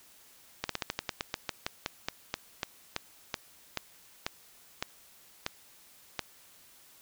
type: slowing click train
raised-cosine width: 0.2 ms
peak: -13 dBFS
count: 22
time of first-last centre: 0.64-6.193 s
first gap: 53 ms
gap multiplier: 1.14
effects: white hiss -58 dBFS RMS until 7.01 s